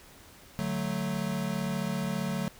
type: chord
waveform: square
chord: D major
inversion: none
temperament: equal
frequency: 146.83 / 185 / 220 Hz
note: D3 / F#3 / A3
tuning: 0 / 0 / 0 cents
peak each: -36 / -33 / -35 dBFS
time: 0.59-2.48 s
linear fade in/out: 0 ms
effects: pink hiss -53 dBFS RMS until 2.59 s